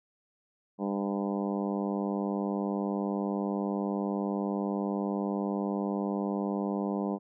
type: harmonic tone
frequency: 100 Hz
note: G2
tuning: 35 cents sharp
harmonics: 2 / 3 / 4 / 5 / 6 / 7 / 8 / 9 / 10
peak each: -31 / -35 / -37 / -39 / -41 / -42 / -43 / -44 / -45 dBFS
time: 0.78-7.19 s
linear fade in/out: 50 ms
effects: none